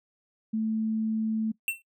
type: tone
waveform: sine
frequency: 220 Hz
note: A3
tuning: in tune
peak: -25 dBFS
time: 0.53-1.52 s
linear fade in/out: 10 ms
type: tone with exponential decay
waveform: square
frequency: 2703 Hz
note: E7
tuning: 43 cents sharp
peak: -23 dBFS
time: 1.68-1.82 s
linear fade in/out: 1 ms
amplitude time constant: 29 ms
effects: noise-tail reverb RT60 0.1 s tail -20 dB re dry